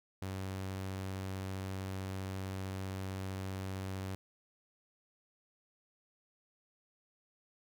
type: tone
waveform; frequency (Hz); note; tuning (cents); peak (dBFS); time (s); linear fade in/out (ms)
sawtooth; 95.4; G2; -47; -34; 0.22-4.15; 0
effects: none